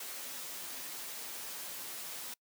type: noise with comb filter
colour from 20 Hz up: white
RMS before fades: -43 dBFS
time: 0-2.34 s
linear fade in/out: 5 ms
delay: 10 ms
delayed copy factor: -0.5
effects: noise-tail reverb RT60 0.1 s tail -25 dB re dry + high-pass 200 Hz 12 dB/octave